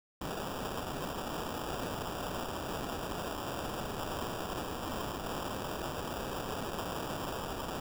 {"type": "noise with sample-and-hold", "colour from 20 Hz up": "blue", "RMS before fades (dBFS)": -38, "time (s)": [0.21, 7.8], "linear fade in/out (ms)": 5, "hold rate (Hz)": 2100, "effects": []}